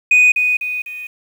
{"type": "tone with echo", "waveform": "sine", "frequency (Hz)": 2486, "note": "D#7", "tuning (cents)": -2, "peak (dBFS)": -5, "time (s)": [0.11, 0.32], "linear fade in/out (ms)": 5, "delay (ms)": 250, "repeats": 3, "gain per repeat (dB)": -7, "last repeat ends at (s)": 1.07, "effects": ["tanh soft clip ceiling -6 dBFS", "7-bit"]}